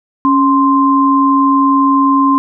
sine tone pair together, 276.9 / 1045.4 Hz, C#4 / C6, -2 / -2 cents, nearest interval octave + major seventh, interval 2300 cents, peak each -10 dBFS, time 0.25-2.38 s, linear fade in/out 0 ms, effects none

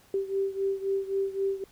sine beating tone pair, 389.4 / 393.2 Hz, G4 / G4, -12 / +5 cents, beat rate 3.8 Hz, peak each -28 / -31 dBFS, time 0.14-1.64 s, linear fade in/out 2 ms, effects pink hiss -59 dBFS RMS until 1.71 s

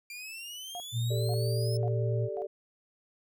sawtooth exponential sweep, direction up, 2368 to 5274 Hz, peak -37 dBFS, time 0.1-1.77 s, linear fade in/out 2 ms
sine tone bursts, 711 Hz, F5, 31 cents sharp, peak -37 dBFS, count 4, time 0.75-2.42 s, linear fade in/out 0 ms, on 50 ms, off 490 ms
sine tone, 116.54 Hz, A#2, in tune, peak -27 dBFS, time 0.92-2.29 s, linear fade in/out 50 ms
sine chord, G suspended second, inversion none, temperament just, 392 / 441 / 588 Hz, G4 / A4 / D5, 0 / +4 / +2 cents, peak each -37 dBFS, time 1.1-2.47 s, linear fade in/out 10 ms
effects none

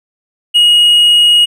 triangle tone, 2886 Hz, F#7, 44 cents flat, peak -3 dBFS, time 0.54-1.46 s, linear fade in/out 20 ms, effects none

